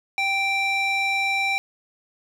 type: tone with band-pass filter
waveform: square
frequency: 784 Hz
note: G5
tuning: in tune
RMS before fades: -23 dBFS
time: 0.18-1.58 s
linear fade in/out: 0 ms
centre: 2500 Hz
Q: 1.9
effects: none